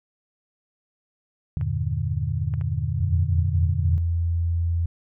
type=chord; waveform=sine; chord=E half-diminished seventh; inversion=none; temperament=just; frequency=82.41 / 98.89 / 118.67 / 148.33 Hz; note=E2 / G2 / Bb2 / D3; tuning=0 / +16 / +31 / +18 cents; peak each=-28 dBFS; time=1.57-3.98 s; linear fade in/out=0 ms
type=clicks; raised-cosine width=0.5 ms; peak=-28 dBFS; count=3; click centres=1.612 / 2.539 / 2.612 s
type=tone with pitch glide; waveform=sine; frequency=87.31 to 84.63 Hz; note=F2 to E2; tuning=0 to +46 cents; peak=-20 dBFS; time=3-4.86 s; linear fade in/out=5 ms; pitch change=-54 cents; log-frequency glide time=3.32-4 s
effects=none